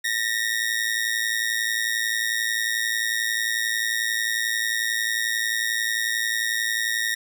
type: ring-modulated tone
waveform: sawtooth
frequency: 1864.7 Hz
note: A#6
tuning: in tune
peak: -16 dBFS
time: 0.04-7.15 s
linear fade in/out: 10 ms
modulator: 55.6 Hz
effects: none